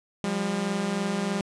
sawtooth tone pair together, 177.8 / 201 Hz, F3 / G3, +31 / +44 cents, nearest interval major second, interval 213 cents, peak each -27 / -23 dBFS, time 0.24-1.41 s, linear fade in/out 0 ms, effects resampled to 22050 Hz

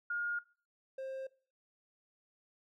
sine / triangle tone pair in turn, 1423 / 530.7 Hz, F6 / C5, +32 / +24 cents, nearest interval octave + perfect fourth, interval 1708 cents, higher first, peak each -33 / -37 dBFS, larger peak first, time 0.1-0.39 / 0.98-1.27 s, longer neither, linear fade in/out 5 ms, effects noise-tail reverb RT60 0.4 s tail -21 dB re dry

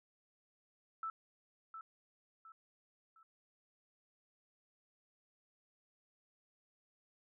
sine tone with echo, 1318.5 Hz, E6, in tune, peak -38 dBFS, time 1.03-1.1 s, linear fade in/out 2 ms, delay 710 ms, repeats 3, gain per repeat -8 dB, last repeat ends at 3.23 s, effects none

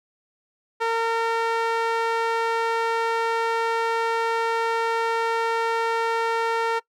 sawtooth tone with band-pass filter, 457.1 Hz, A#4, 34 cents flat, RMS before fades -23 dBFS, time 0.8-6.8 s, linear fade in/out 20 ms, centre 1100 Hz, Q 0.88, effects noise-tail reverb RT60 0.1 s tail -21 dB re dry

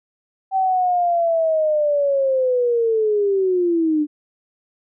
sine linear sweep, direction down, 773 to 293.7 Hz, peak -15 dBFS, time 0.51-4.07 s, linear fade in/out 50 ms, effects none

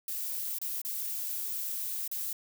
violet noise with dropouts, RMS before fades -35 dBFS, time 0.08-2.33 s, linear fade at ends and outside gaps 2 ms, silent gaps 0.586-0.615 / 0.817-0.849 / 2.078-2.114 s, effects none

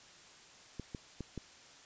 clicks, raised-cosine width 3 ms, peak -27 dBFS, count 4, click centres 0.797 / 0.948 / 1.207 / 1.377 s, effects white hiss -57 dBFS RMS until 1.85 s + resampled to 16000 Hz

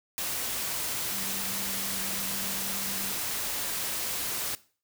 sine tone in noise, 195 Hz, G3, 9 cents flat, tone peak -43 dBFS, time 1.12-3.12 s, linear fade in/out 0 ms, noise white, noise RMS -32 dBFS, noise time 0.18-4.55 s, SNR -14 dB, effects noise-tail reverb RT60 0.4 s tail -19 dB re dry

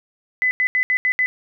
sine tone bursts at uneven times, 2010 Hz, B6, 30 cents sharp, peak -15 dBFS, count 6, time 0.42-0.51 / 0.6-0.67 / 0.75-0.83 / 0.9-0.97 / 1.05-1.12 / 1.19-1.26 s, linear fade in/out 0 ms, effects none

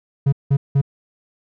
triangle tone bursts, 138.59 Hz, C#3, in tune, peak -10 dBFS, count 3, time 0.26-0.815 s, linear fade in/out 10 ms, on 65 ms, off 180 ms, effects none

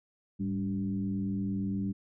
sine tone with frequency modulation, 196 Hz, G3, in tune, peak -29 dBFS, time 0.39-1.93 s, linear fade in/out 20 ms, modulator 91.3 Hz, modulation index 0.84, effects none

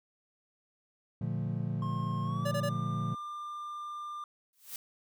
triangle chord, Bb major seventh, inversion none, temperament equal, 116.54 / 146.83 / 174.61 / 220 Hz, Bb2 / D3 / F3 / A3, 0 / 0 / 0 / 0 cents, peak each -33 / -34 / -35 / -39 dBFS, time 1.21-3.15 s, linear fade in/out 5 ms
triangle tone with pitch glide, 1071 to 1195.2 Hz, C6 to D6, +40 to +30 cents, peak -36 dBFS, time 1.82-4.24 s, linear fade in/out 2 ms, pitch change +190 cents, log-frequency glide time 2.23-2.52 s
square tone bursts, 574 Hz, D5, 40 cents flat, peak -32 dBFS, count 3, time 2.45-2.694 s, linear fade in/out 10 ms, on 66 ms, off 23 ms
blue noise with exponential growth, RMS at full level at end -37 dBFS, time 4.53-4.76 s, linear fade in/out 2 ms, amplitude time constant 50 ms
effects none

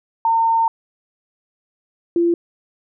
sine tone pair in turn, 910 / 341.9 Hz, A#5 / F4, -42 / -37 cents, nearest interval octave + perfect fourth, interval 1695 cents, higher first, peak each -13 / -13 dBFS, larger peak neither, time 0.25-0.68 / 2.16-2.34 s, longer first, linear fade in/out 2 ms, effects none

